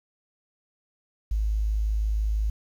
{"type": "tone", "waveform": "sine", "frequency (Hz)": 53, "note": "G#1", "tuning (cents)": 36, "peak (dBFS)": -22, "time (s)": [1.31, 2.5], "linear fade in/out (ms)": 5, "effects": ["9-bit"]}